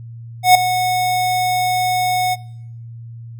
square tone with ADSR envelope, 733 Hz, F#5, 16 cents flat, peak -4 dBFS, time 0.43-2.36 s, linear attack 120 ms, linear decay 4 ms, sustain -12 dB, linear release 30 ms, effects noise-tail reverb RT60 0.8 s tail -24 dB re dry + added 116 Hz sine -31 dBFS peak until 3.39 s

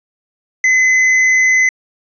triangle tone with hard clipping, 2034 Hz, C7, 50 cents flat, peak -10 dBFS, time 0.64-1.69 s, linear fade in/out 2 ms, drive 9 dB, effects resampled to 16000 Hz

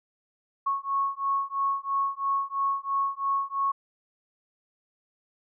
sine beating tone pair, 1100 / 1103 Hz, C#6 / C#6, -14 / -9 cents, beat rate 3 Hz, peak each -28 dBFS, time 0.66-3.72 s, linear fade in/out 10 ms, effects none

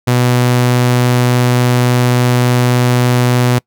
sawtooth tone, 123.5 Hz, B2, in tune, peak -5 dBFS, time 0.07-3.59 s, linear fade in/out 10 ms, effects noise-tail reverb RT60 0.1 s tail -25 dB re dry

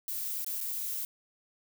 violet noise with dropouts, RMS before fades -35 dBFS, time 0.08-1.05 s, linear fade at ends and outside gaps 1 ms, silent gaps 0.446-0.464 / 0.605-0.611 s, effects none

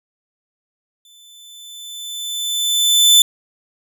sawtooth tone with exponential growth, 3520 Hz, A7, in tune, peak -3 dBFS, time 1.05-3.22 s, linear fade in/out 2 ms, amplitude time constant 470 ms, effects none

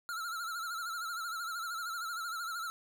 square tone with vibrato, 1366 Hz, F6, 39 cents flat, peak -37 dBFS, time 0.09-2.7 s, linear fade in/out 0 ms, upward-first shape sine, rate 13 Hz, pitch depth 87 cents each way, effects none

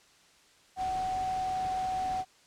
sine tone in noise, 750 Hz, F#5, 23 cents sharp, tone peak -29 dBFS, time 0.76-2.25 s, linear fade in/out 50 ms, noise pink, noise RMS -44 dBFS, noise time 0.76-2.25 s, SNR +12 dB, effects white hiss -61 dBFS RMS until 2.46 s + low-pass 7000 Hz 12 dB/octave

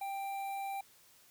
square tone with notch filter, 787 Hz, G5, 7 cents sharp, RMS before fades -39 dBFS, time 0.01-0.81 s, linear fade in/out 5 ms, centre 5500 Hz, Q 0.55, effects white hiss -63 dBFS RMS until 1.3 s

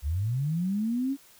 sine linear sweep, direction up, 63.7 to 281.7 Hz, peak -25 dBFS, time 0.02-1.17 s, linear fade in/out 50 ms, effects white hiss -56 dBFS RMS until 1.39 s

